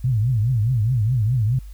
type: tone with vibrato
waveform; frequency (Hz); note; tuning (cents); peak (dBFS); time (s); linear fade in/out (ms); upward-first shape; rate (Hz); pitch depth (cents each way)
sine; 116.54; A#2; 0; -16; 0.04-1.59; 5; triangle; 4.8; 260
effects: added 50 Hz sine -34 dBFS peak until 1.73 s + white hiss -56 dBFS RMS until 1.73 s